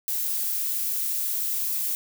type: noise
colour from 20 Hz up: violet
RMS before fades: -27 dBFS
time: 0.08-1.95 s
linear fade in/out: 0 ms
effects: none